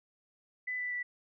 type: tone with pitch steps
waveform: sine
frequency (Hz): 2000 / 1982.7 / 1965.6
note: B6 / B6 / B6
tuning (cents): +21 / +6 / -9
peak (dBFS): -33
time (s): 0.67-1.03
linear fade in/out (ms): 10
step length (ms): 120
effects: none